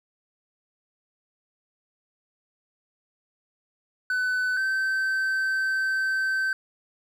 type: tone pair in turn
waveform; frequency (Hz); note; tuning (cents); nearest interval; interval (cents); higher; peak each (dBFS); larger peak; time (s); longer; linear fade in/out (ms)
triangle; 1505 / 1546.4; F#6 / G6; +29 / -24; unison; 47; second; -21; neither; 4.1-4.57 / 4.57-6.53; second; 2
effects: none